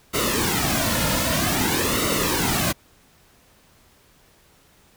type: noise with flanger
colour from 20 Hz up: pink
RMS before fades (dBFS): -22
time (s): 0.13-2.73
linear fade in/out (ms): 20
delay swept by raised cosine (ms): 1.2 to 2.6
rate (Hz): 0.52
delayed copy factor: -0.75
effects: pink hiss -56 dBFS RMS until 4.96 s

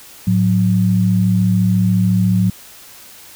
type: tone pair together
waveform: sine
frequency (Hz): 108.7 / 182.81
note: A2 / F#3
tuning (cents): -21 / -21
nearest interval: major sixth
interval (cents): 900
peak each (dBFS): -15 / -13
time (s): 0.27-2.5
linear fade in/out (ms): 5
effects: white hiss -40 dBFS RMS until 3.35 s

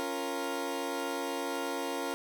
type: chord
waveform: 20% pulse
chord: Bb minor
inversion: first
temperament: equal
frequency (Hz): 277.2 / 349.2 / 466.2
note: Db4 / F4 / Bb4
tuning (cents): 0 / 0 / 0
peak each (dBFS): -32 / -33 / -32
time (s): 0-2.14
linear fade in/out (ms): 0
effects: none

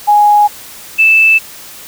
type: tone pair in turn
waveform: sine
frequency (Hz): 830.6 / 2637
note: G#5 / E7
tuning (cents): 0 / 0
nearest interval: octave + minor sixth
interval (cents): 2000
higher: second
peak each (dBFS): -4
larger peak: neither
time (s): 0.07-0.48 / 0.98-1.39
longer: neither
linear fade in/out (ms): 20
effects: white hiss -32 dBFS RMS until 1.87 s

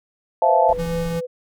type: chord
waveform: sine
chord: F major seventh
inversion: second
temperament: just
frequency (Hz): 523.8 / 654.8 / 698.5 / 873.1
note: C5 / E5 / F5 / A5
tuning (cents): +2 / -12 / 0 / -14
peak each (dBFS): -20 / -18 / -19 / -17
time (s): 0.42-0.73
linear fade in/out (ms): 2
type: tone with pitch glide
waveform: sine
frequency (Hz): 493.9 to 499.6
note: B4 to B4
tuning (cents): 0 to +20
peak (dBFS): -25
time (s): 0.47-1.27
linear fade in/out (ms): 20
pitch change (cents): +20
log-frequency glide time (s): 0.75-0.9
type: noise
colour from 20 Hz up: brown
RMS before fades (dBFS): -33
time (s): 0.68-1.19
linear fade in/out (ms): 10
type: tone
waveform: square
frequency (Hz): 168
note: E3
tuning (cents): +33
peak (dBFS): -25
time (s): 0.78-1.21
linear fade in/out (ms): 20
effects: none

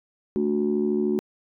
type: chord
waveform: sine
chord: D major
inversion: second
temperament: just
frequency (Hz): 220.2 / 293.7 / 367.1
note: A3 / D4 / F#4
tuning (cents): +2 / 0 / -14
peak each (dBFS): -24 / -27 / -23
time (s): 0.36-1.19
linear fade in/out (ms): 0
effects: tanh soft clip ceiling -13 dBFS

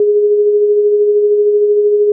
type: tone with tremolo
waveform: sine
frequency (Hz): 415.3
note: G#4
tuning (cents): 0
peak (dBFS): -6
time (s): 0-2.12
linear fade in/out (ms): 2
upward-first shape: sine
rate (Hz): 13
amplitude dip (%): 35
effects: none

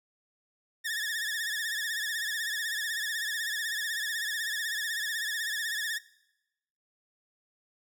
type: tone with vibrato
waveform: sawtooth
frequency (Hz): 1760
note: A6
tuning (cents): 0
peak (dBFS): -27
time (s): 0.84-5.99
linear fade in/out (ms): 20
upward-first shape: sine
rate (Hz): 16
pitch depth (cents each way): 93
effects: noise-tail reverb RT60 0.9 s tail -20 dB re dry

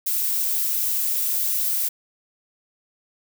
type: noise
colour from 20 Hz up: violet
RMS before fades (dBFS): -23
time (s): 0.06-1.89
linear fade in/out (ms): 10
effects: none

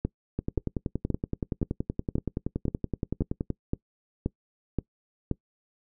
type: two click trains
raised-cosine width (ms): 3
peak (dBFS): -15 / -13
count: 34 / 11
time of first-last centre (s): 0.39-3.503 / 0.05-5.313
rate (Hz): 10.6 / 1.9
effects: noise-tail reverb RT60 0.1 s tail -23 dB re dry

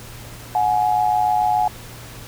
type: tone pair together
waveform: sine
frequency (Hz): 733.1 / 840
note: F#5 / G#5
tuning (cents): -16 / +19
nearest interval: major second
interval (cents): 235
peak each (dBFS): -18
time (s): 0.55-1.68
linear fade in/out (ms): 2
effects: added 117 Hz sine -40 dBFS peak until 2.27 s + pink hiss -39 dBFS RMS until 2.27 s

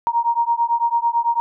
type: beating tone pair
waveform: sine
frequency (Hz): 932.3 / 941.3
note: A#5 / A#5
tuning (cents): 0 / +17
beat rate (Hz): 9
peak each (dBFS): -19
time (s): 0.07-1.4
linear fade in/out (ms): 0
effects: none

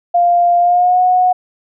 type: tone with pitch glide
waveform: sine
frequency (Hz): 698.5 to 731.1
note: F5 to F#5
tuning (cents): 0 to -21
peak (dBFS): -8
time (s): 0.14-1.33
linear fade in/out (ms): 10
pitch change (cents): +79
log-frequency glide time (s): 0.59-1.01
effects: none

